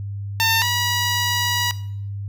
10% pulse tone pair in turn, 903 / 967.4 Hz, A5 / B5, +45 / -36 cents, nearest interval minor second, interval 119 cents, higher second, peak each -8 / -11 dBFS, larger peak first, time 0.4-0.62 / 0.62-1.71 s, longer second, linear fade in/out 0 ms, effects noise-tail reverb RT60 0.6 s tail -17 dB re dry + added 100 Hz sine -26 dBFS peak until 2.28 s

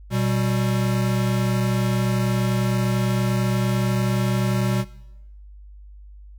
square tone pair together, 121.7 / 193.19 Hz, B2 / G3, -25 / -25 cents, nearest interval minor sixth, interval 800 cents, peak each -22 / -25 dBFS, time 0.1-4.85 s, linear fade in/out 50 ms, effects noise-tail reverb RT60 0.9 s tail -19 dB re dry + added 50 Hz sine -40 dBFS peak until 6.38 s

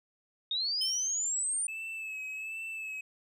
sine linear sweep, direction up, 3646 to 9180 Hz, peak -29 dBFS, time 0.51-1.67 s, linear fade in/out 2 ms
square tone with exponential decay, 3092 Hz, G7, 24 cents flat, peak -31 dBFS, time 0.81-1.32 s, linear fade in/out 5 ms, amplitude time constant 110 ms
triangle tone with vibrato, 2604 Hz, E7, 22 cents flat, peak -35 dBFS, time 1.68-3.01 s, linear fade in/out 5 ms, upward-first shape sine, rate 1.3 Hz, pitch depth 40 cents each way
effects none

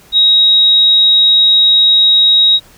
sine tone, 3798 Hz, A#7, 32 cents sharp, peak -5 dBFS, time 0.12-2.6 s, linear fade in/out 50 ms, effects pink hiss -43 dBFS RMS until 2.77 s

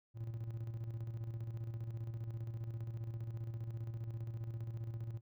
triangle tone with tremolo, 113.9 Hz, A#2, 40 cents flat, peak -36 dBFS, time 0.14-5.21 s, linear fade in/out 50 ms, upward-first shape square, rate 15 Hz, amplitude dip 50%, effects none

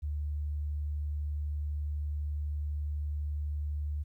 sine tone, 74 Hz, D2, 14 cents sharp, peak -31 dBFS, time 0.02-4.04 s, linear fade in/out 20 ms, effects 12-bit

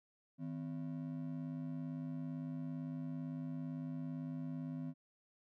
triangle ring-modulated tone, 207.7 Hz, G#3, in tune, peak -35 dBFS, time 0.38-4.94 s, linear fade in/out 50 ms, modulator 48.9 Hz, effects none

